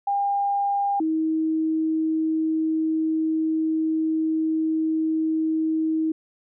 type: tone pair in turn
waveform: sine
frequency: 803 / 317.7 Hz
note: G5 / D#4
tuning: +41 / +36 cents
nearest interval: octave + major third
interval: 1605 cents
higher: first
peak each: -20 dBFS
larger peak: neither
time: 0.07-1 / 1-6.12 s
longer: second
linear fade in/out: 5 ms
effects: none